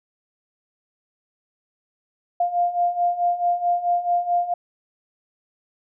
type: beating tone pair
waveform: sine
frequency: 698.5 / 703.1 Hz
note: F5 / F5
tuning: 0 / +11 cents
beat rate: 4.6 Hz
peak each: -24 / -20 dBFS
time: 2.4-4.54 s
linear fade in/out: 5 ms
effects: none